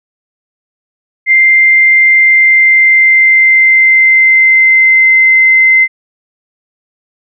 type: tone with pitch glide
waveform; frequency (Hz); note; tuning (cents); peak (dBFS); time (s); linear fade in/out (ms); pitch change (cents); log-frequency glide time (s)
sine; 2093 to 2068; C7 to C7; 0 to -21; -3; 1.26-5.88; 50; -21; 2.02-5.39
effects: none